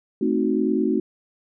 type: chord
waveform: sine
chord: A diminished seventh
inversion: none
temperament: equal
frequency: 220 / 261.6 / 311.1 / 370 Hz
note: A3 / C4 / Eb4 / Gb4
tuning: 0 / 0 / 0 / 0 cents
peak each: -24 dBFS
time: 0.21-1 s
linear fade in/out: 5 ms
effects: none